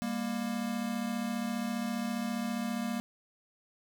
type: tone pair together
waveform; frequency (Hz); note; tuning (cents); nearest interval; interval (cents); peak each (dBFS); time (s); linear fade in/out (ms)
square; 200.8 / 235.7; G3 / A#3; +42 / +19; minor third; 277; -37 / -34; 0.02-3; 0
effects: none